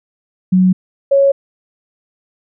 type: tone pair in turn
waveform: sine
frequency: 185 / 553.3 Hz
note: F#3 / C#5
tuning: 0 / -3 cents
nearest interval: octave + perfect fifth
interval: 1897 cents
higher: second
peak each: -7 dBFS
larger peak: neither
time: 0.52-0.73 / 1.11-1.32 s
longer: neither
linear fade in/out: 10 ms
effects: none